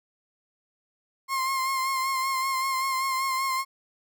35% pulse tone with vibrato, 1062 Hz, C6, 25 cents sharp, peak -23 dBFS, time 1.28-3.65 s, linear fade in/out 50 ms, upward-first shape sine, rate 5.2 Hz, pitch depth 34 cents each way, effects none

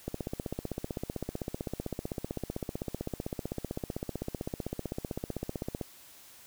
click train, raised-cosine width 2 ms, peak -20 dBFS, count 91, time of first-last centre 0.08-5.812 s, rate 15.7 Hz, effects white hiss -54 dBFS RMS until 6.46 s

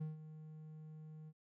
triangle tone with ADSR envelope, 155.56 Hz, D#3, in tune, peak -36 dBFS, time 0-1.33 s, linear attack 15 ms, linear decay 150 ms, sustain -12 dB, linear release 49 ms, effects none

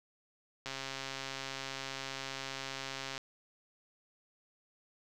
click train, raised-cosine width 0.2 ms, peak -22 dBFS, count 341, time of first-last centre 0.66-3.179 s, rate 135 Hz, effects none

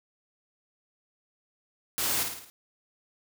white noise with echo, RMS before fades -29 dBFS, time 1.98-2.23 s, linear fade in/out 0 ms, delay 54 ms, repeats 5, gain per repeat -5 dB, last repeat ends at 2.5 s, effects none

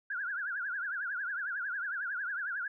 sine tone with vibrato, 1529 Hz, G6, 44 cents flat, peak -33 dBFS, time 0.1-2.68 s, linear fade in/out 5 ms, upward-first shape triangle, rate 11 Hz, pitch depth 200 cents each way, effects none

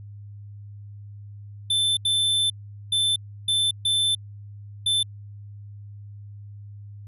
square tone bursts at uneven times, 3535 Hz, A7, 7 cents sharp, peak -20 dBFS, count 6, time 1.7-1.97 / 2.05-2.5 / 2.92-3.16 / 3.48-3.71 / 3.85-4.15 / 4.86-5.03 s, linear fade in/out 5 ms, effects added 102 Hz sine -38 dBFS peak until 7.07 s + resampled to 32000 Hz

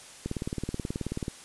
click train, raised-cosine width 3 ms, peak -18 dBFS, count 20, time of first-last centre 0.26-1.282 s, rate 18.6 Hz, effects white hiss -48 dBFS RMS until 1.44 s + resampled to 24000 Hz

